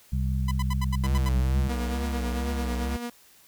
harmonic tone, 65.2 Hz, C2, 5 cents flat, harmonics 1 / 2 / 3, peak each -25 / -29 / -33 dBFS, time 0.12-1.68 s, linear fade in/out 10 ms
sawtooth tone bursts, 1004 Hz, B5, 28 cents sharp, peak -27 dBFS, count 8, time 0.48-1.29 s, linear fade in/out 5 ms, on 33 ms, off 78 ms
square tone with vibrato, 65.41 Hz, C2, in tune, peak -28 dBFS, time 1.03-2.97 s, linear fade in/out 10 ms, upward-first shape triangle, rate 2.2 Hz, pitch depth 120 cents each way
sawtooth tone with tremolo, 239.3 Hz, A#3, 46 cents sharp, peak -26 dBFS, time 1.69-3.1 s, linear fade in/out 5 ms, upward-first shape sine, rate 9 Hz, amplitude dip 45%
effects white hiss -56 dBFS RMS until 3.47 s

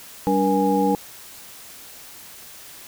sine tone cluster, 195.7 / 289.7 / 477.4 / 827 Hz, G3 / D4 / A#4 / G#5, -3 / -24 / +41 / -8 cents, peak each -22 dBFS, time 0.27-0.95 s, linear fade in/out 0 ms, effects white hiss -42 dBFS RMS until 2.87 s

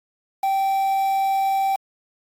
triangle tone with quantisation, 778 Hz, G5, 13 cents flat, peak -16 dBFS, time 0.43-1.76 s, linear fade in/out 5 ms, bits 6, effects AAC 48 kbps

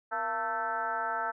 sine tone with frequency modulation, 1111 Hz, C#6, 4 cents sharp, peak -29 dBFS, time 0.11-1.32 s, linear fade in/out 20 ms, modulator 214 Hz, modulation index 2.2, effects none

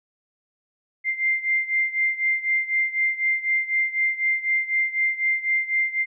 sine beating tone pair, 2093 / 2097 Hz, C7 / C7, 0 / +3 cents, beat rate 4 Hz, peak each -22 / -25 dBFS, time 1.04-6.06 s, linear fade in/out 50 ms, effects none

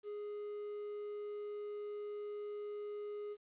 triangle tone, 415.3 Hz, G#4, in tune, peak -39 dBFS, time 0.03-3.37 s, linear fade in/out 50 ms, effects resampled to 8000 Hz + 12-bit

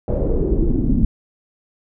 brown noise with low-pass filter sweep, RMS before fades -17 dBFS, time 0.08-1.05 s, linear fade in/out 2 ms, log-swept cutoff 570 to 230 Hz, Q 5.2, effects none

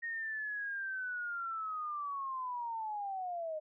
sine linear sweep, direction down, 1864.7 to 609 Hz, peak -36 dBFS, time 0.02-3.6 s, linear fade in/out 20 ms, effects none

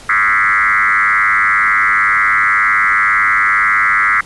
sine tone with frequency modulation, 1659 Hz, G#6, 2 cents flat, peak -9 dBFS, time 0.09-4.21 s, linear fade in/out 5 ms, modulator 102 Hz, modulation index 4.5, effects pink hiss -37 dBFS RMS until 4.25 s + resampled to 24000 Hz

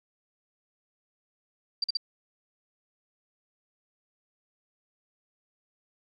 sine tone bursts, 4700 Hz, D8, 1 cent sharp, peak -24 dBFS, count 3, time 1.82-1.971 s, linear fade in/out 5 ms, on 21 ms, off 44 ms, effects none

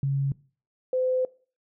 sine tone pair in turn, 138 / 511.8 Hz, C#3 / C5, -7 / -38 cents, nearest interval octave + major seventh, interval 2269 cents, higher second, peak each -22 dBFS, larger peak neither, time 0.03-0.32 / 0.93-1.25 s, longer second, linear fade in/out 2 ms, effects noise-tail reverb RT60 0.4 s tail -21 dB re dry

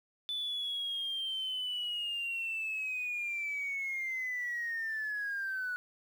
sine linear sweep, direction down, 3503 to 1462 Hz, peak -32 dBFS, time 0.29-5.76 s, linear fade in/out 0 ms, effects tanh soft clip ceiling -30 dBFS + 10-bit

